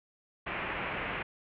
white low-pass noise, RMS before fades -36 dBFS, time 0.46-1.23 s, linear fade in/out 10 ms, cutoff 2700 Hz, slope 48 dB/octave, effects none

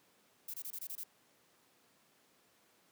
violet noise bursts, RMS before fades -43 dBFS, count 7, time 0.48-1.037 s, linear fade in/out 5 ms, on 59 ms, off 24 ms, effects pink hiss -69 dBFS RMS until 2.91 s + high-pass 200 Hz 12 dB/octave

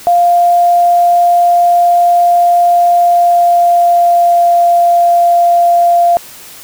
sine tone with pitch glide, 698.5 to 692.9 Hz, F5 to F5, 0 to -14 cents, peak -5 dBFS, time 0.07-6.17 s, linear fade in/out 0 ms, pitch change -14 cents, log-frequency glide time 2.86-4.52 s, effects white hiss -33 dBFS RMS until 6.63 s

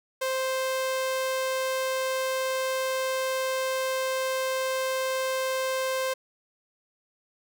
sawtooth tone, 523.3 Hz, C5, in tune, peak -22 dBFS, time 0.21-6.14 s, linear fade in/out 10 ms, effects none

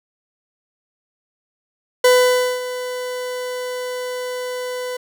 40% pulse tone with ADSR envelope, 500 Hz, B4, 21 cents sharp, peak -8 dBFS, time 2.04-4.97 s, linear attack 6 ms, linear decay 550 ms, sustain -15 dB, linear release 7 ms, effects none

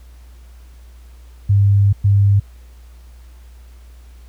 sine tone bursts at uneven times, 100.2 Hz, G2, 38 cents sharp, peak -9 dBFS, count 2, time 1.49-1.93 / 2.04-2.4 s, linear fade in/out 10 ms, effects added 60 Hz sine -38 dBFS peak until 4.28 s + pink hiss -54 dBFS RMS until 4.28 s

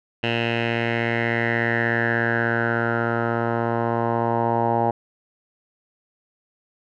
10% pulse tone with low-pass filter sweep, 116.54 Hz, A#2, in tune, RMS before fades -22 dBFS, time 0.23-4.91 s, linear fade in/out 5 ms, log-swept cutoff 2700 to 860 Hz, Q 6, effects none

